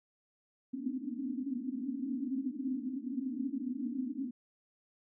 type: band-pass noise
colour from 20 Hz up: white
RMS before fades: -37 dBFS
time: 0.73-4.31 s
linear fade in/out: 5 ms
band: 240 to 280 Hz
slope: 96 dB/octave
effects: none